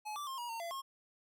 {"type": "tone with pitch steps", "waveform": "square", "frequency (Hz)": [850, 1168, 1063, 957, 914, 679, 1079], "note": ["G#5", "D6", "C6", "A#5", "A#5", "F5", "C#6"], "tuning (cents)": [40, -10, 27, 45, -34, -49, -47], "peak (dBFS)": -40, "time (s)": [0.05, 0.82], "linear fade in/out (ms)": 20, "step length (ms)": 110, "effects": []}